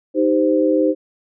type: chord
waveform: sine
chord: C minor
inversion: first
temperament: equal with one note detuned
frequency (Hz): 311.1 / 392 / 518.7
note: Eb4 / G4 / C5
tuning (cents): 0 / 0 / -15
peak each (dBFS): -16 / -20 / -17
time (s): 0.14-0.95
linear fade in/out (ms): 50
effects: none